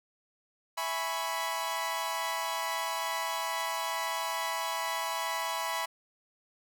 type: chord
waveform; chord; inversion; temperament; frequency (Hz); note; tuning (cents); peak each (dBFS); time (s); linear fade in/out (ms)
sawtooth; C# minor seventh; first; equal; 659.3 / 830.6 / 987.8 / 1108.7; E5 / G#5 / B5 / C#6; 0 / 0 / 0 / 0; -35 / -35 / -30 / -35; 0.77-5.86; 10
effects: none